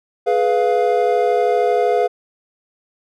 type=chord; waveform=triangle; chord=F diminished; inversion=first; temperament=equal with one note detuned; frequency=421.1 / 493.9 / 698.5 Hz; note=Ab4 / Cb5 / F5; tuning=+24 / 0 / 0 cents; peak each=-16 dBFS; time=0.26-2.08 s; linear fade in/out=20 ms; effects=none